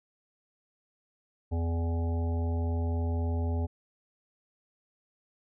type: harmonic tone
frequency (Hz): 83.7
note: E2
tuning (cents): +27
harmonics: 1 / 3 / 5 / 7 / 9 / 10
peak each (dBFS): -27 / -37 / -41 / -44 / -46 / -47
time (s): 1.51-3.67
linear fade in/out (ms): 20
effects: none